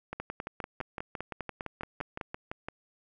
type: two click trains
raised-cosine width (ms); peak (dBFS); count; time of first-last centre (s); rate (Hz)
0.5; -21 / -20; 16 / 11; 0.13-2.685 / 0.2-2.212; 5.87 / 4.97
effects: none